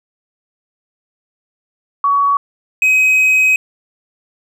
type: tone pair in turn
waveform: sine / triangle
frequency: 1127 / 2530 Hz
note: C#6 / D#7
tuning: +28 / +28 cents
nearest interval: octave + major second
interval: 1400 cents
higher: second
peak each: -10 / -7 dBFS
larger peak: second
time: 2.04-2.37 / 2.82-3.56 s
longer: second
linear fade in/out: 2 ms
effects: none